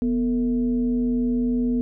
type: tone with frequency modulation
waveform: sine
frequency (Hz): 245.2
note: B3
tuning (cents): -12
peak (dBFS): -19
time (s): 0.02-1.81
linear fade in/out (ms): 0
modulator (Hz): 204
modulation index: 0.48
effects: none